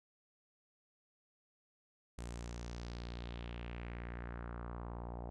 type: tone with low-pass filter sweep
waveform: sawtooth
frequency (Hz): 59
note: A#1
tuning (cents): +22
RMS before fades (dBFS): -45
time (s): 2.18-5.3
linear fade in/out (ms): 0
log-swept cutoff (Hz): 8800 to 750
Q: 2.5
effects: none